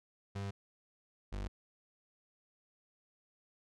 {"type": "tone pair in turn", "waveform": "35% pulse", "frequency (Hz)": [99.2, 49.4], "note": ["G2", "G1"], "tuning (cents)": [21, 14], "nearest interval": "octave", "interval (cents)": 1207, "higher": "first", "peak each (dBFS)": [-36, -36], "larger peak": "neither", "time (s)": [[0.35, 0.51], [1.32, 1.48]], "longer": "neither", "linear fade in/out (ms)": 10, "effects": ["low-pass 7000 Hz 12 dB/octave"]}